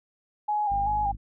sine tone with vibrato, 821 Hz, G#5, 20 cents flat, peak -23 dBFS, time 0.48-1.12 s, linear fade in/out 10 ms, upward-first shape square, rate 2.6 Hz, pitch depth 39 cents each way
harmonic tone, 51.3 Hz, G#1, 21 cents flat, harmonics 1 / 2 / 3 / 4 / 5 / 6, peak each -33 / -40 / -50 / -48 / -55 / -56 dBFS, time 0.7-1.17 s, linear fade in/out 20 ms
effects none

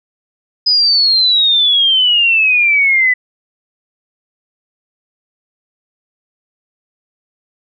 sine exponential sweep, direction down, 5030 to 1982 Hz, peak -8 dBFS, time 0.66-3.14 s, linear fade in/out 10 ms, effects none

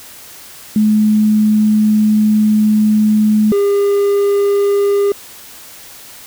sine / triangle tone pair in turn, 213.5 / 403 Hz, G#3 / G4, +48 / +48 cents, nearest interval major seventh, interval 1100 cents, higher second, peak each -8 dBFS, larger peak neither, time 0.76-3.52 / 3.52-5.12 s, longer first, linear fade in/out 2 ms, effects white hiss -36 dBFS RMS until 6.26 s

